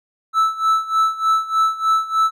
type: tone with tremolo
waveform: triangle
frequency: 1313 Hz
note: E6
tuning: 7 cents flat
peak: -10 dBFS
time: 0.33-2.31 s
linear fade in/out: 50 ms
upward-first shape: sine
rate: 3.3 Hz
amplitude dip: 85%
effects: none